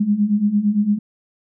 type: beating tone pair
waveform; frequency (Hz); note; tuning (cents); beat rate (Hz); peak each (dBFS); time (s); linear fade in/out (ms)
sine; 201.5 / 210.3; G3 / G#3; +48 / +22; 8.8; -20 / -16; 0-0.99; 10
effects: none